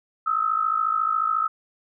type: tone pair together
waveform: sine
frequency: 1264.4 / 1318.5 Hz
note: D#6 / E6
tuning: +27 / 0 cents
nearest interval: minor second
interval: 73 cents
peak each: -23 dBFS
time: 0.26-1.48 s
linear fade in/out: 10 ms
effects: none